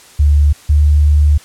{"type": "tone pair in turn", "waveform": "sine", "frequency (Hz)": [73.1, 74.08], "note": ["D2", "D2"], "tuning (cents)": [-7, 16], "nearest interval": "unison", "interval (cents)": 23, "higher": "second", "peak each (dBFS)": -6, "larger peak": "neither", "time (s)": [[0.19, 0.53], [0.69, 1.38]], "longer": "second", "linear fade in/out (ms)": 10, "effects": ["white hiss -41 dBFS RMS until 1.44 s", "low-pass 10000 Hz 12 dB/octave"]}